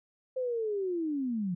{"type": "linear sweep", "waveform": "sine", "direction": "down", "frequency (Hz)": [523.3, 168.8], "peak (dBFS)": -29, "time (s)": [0.36, 1.55], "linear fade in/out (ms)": 10, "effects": []}